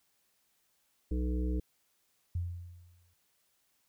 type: harmonic tone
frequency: 61.74 Hz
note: B1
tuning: in tune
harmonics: 1 / 3 / 5 / 7 / 8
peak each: -30 / -40 / -38 / -44 / -50 dBFS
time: 1.11-1.6 s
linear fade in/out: 5 ms
type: tone with exponential decay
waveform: sine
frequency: 87.31 Hz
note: F2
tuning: in tune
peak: -29 dBFS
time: 2.35-3.14 s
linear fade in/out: 5 ms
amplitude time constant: 170 ms
effects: white hiss -74 dBFS RMS until 3.88 s